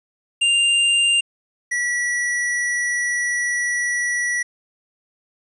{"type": "tone pair in turn", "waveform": "square", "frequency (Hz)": [2794, 1942.4], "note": ["F7", "B6"], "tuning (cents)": [0, -29], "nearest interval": "tritone", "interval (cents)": 629, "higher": "first", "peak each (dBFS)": [-15, -20], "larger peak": "first", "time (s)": [[0.41, 1.21], [1.71, 4.43]], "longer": "second", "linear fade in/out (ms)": 10, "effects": ["resampled to 24000 Hz", "9-bit"]}